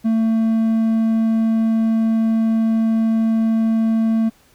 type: tone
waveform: triangle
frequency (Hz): 223.9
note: A3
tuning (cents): +30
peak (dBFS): -12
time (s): 0.04-4.3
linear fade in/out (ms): 20
effects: pink hiss -54 dBFS RMS until 4.54 s